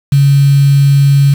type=tone with quantisation; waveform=sine; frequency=140 Hz; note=C#3; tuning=18 cents sharp; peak=-4 dBFS; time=0.12-1.34 s; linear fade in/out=5 ms; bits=4; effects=none